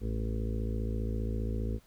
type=harmonic tone; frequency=55 Hz; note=A1; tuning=in tune; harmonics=1 / 2 / 4 / 5 / 6 / 7 / 8 / 9; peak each=-32 / -36 / -39 / -45 / -49 / -45 / -45 / -47 dBFS; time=0-1.8 s; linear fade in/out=50 ms; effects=pink hiss -64 dBFS RMS until 1.86 s